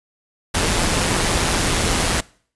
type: noise with amplitude modulation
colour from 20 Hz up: pink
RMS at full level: -17 dBFS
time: 0.54-2.21 s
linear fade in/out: 10 ms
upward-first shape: sine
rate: 170 Hz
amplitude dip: 40%
effects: noise-tail reverb RT60 0.5 s tail -23 dB re dry + resampled to 24000 Hz